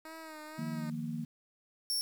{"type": "tone with vibrato", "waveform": "10% pulse", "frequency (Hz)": 314, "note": "D#4", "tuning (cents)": 16, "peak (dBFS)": -37, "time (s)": [0.05, 0.9], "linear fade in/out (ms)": 2, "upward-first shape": "sine", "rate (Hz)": 2, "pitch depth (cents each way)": 50}
{"type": "chord", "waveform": "sine", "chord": "Eb suspended second", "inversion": "none", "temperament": "just", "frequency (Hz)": [155.56, 175.01, 233.3], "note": ["Eb3", "F3", "Bb3"], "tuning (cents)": [0, 4, 2], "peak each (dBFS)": [-39, -43, -37], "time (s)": [0.58, 1.25], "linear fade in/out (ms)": 10}
{"type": "tone", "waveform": "sawtooth", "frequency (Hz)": 5460, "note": "F8", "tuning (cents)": -40, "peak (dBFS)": -28, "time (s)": [1.9, 2.01], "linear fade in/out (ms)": 0}
{"effects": ["10-bit"]}